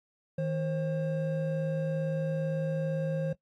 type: tone pair together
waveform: triangle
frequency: 158.76 / 534 Hz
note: D#3 / C5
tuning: +35 / +35 cents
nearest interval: octave + major sixth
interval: 2100 cents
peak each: -28 / -30 dBFS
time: 0.38-3.33 s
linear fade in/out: 5 ms
effects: noise-tail reverb RT60 0.1 s tail -19 dB re dry + AAC 48 kbps